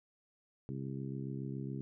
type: harmonic tone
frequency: 67.2 Hz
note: C2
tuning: 47 cents sharp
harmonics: 2 / 3 / 4 / 5 / 6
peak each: -40 / -44 / -46 / -48 / -50 dBFS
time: 0.69-1.81 s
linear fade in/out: 0 ms
effects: none